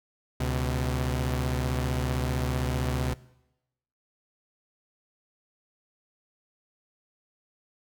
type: tone pair together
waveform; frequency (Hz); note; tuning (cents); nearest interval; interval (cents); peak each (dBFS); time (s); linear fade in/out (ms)
sawtooth; 71 / 126.51; C#2 / B2; +42 / +42; minor seventh; 1000; -25; 0.4-3.14; 5
effects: noise-tail reverb RT60 0.9 s tail -20 dB re dry